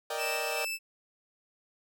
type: chord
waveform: sawtooth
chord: Eb major seventh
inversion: second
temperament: equal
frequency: 466.2 / 587.3 / 622.3 / 784 Hz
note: Bb4 / D5 / Eb5 / G5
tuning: 0 / 0 / 0 / 0 cents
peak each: -34 dBFS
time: 0.1-0.65 s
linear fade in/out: 5 ms
type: tone with tremolo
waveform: sawtooth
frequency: 2637 Hz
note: E7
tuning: in tune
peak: -29 dBFS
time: 0.17-0.79 s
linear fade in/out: 50 ms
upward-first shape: square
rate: 2.5 Hz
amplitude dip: 25%
effects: none